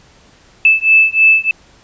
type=beating tone pair; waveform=sine; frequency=2625 / 2628.2 Hz; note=E7 / E7; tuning=-8 / -6 cents; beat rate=3.2 Hz; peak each=-10 dBFS; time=0.65-1.51 s; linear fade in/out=2 ms; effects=pink hiss -47 dBFS RMS until 1.83 s + resampled to 16000 Hz